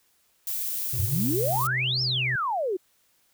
violet noise, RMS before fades -30 dBFS, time 0.47-1.67 s, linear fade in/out 2 ms
triangle tone with pitch glide, 121.2 to 127.96 Hz, B2 to C3, -32 to -38 cents, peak -27 dBFS, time 0.93-2.36 s, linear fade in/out 5 ms, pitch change +94 cents, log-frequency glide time 1.07-1.67 s
sine exponential two-way sweep, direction up then down, 77.7 to 5510 to 346.1 Hz, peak -24 dBFS, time 0.98-2.77 s, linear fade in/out 10 ms, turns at 2.02 s
effects white hiss -66 dBFS RMS until 3.33 s

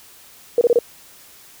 sine tone bursts, 476.4 Hz, A#4, 38 cents sharp, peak -10 dBFS, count 4, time 0.58-0.789 s, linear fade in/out 2 ms, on 32 ms, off 27 ms, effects white hiss -46 dBFS RMS until 1.6 s

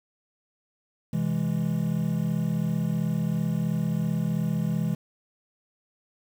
triangle chord, C augmented, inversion none, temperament equal with one note detuned, 129.31 / 164.81 / 207.7 Hz, C3 / E3 / G#3, -20 / 0 / 0 cents, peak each -29 / -24 / -27 dBFS, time 1.13-4.95 s, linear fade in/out 5 ms, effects 8-bit

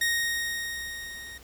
sawtooth tone with level ramp, 1864.7 Hz, A#6, in tune, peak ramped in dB -19 to -37 dBFS, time 0.01-1.38 s, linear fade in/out 5 ms, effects added 60 Hz sine -52 dBFS peak until 1.43 s + pink hiss -52 dBFS RMS until 1.43 s

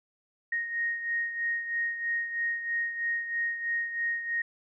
sine beating tone pair, 1864.7 / 1867.8 Hz, A#6 / A#6, 0 / +3 cents, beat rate 3.1 Hz, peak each -29 / -36 dBFS, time 0.52-4.42 s, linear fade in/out 5 ms, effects none

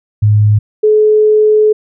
sine tone pair in turn, 105.4 / 427.7 Hz, G#2 / A4, +26 / -49 cents, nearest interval 2 octaves, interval 2425 cents, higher second, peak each -5 dBFS, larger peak neither, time 0.22-0.59 / 0.83-1.73 s, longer second, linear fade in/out 10 ms, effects none

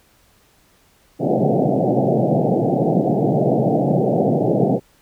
pink band-pass noise, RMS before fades -17 dBFS, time 1.19-4.8 s, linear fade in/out 50 ms, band 120 to 780 Hz, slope 96 dB/octave, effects pink hiss -56 dBFS RMS until 5.01 s

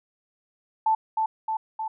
sine tone with echo, 880 Hz, A5, in tune, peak -18 dBFS, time 0.86-0.95 s, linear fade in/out 5 ms, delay 310 ms, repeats 3, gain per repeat -3 dB, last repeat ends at 1.88 s, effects none

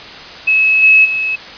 sine tone with level steps, 2580 Hz, E7, 38 cents flat, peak -8 / -4 / -14 dBFS, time 0.47-1.36 s, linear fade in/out 10 ms, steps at 0.82 / 1.04 s, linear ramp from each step 20 ms, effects white hiss -31 dBFS RMS until 1.57 s + resampled to 11025 Hz

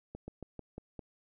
slowing click train, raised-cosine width 2 ms, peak -29 dBFS, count 6, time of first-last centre 0.15-0.992 s, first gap 130 ms, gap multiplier 1.13, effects none

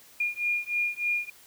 sine beating tone pair, 2421 / 2424.3 Hz, D#7 / D#7, -48 / -46 cents, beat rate 3.3 Hz, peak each -29 dBFS, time 0.2-1.3 s, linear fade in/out 5 ms, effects white hiss -54 dBFS RMS until 1.46 s

